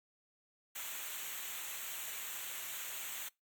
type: noise with comb filter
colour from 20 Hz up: white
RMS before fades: -43 dBFS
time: 0.75-3.29 s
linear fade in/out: 10 ms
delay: 0.2 ms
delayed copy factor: -0.75
effects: noise-tail reverb RT60 0.2 s tail -24 dB re dry + Opus 48 kbps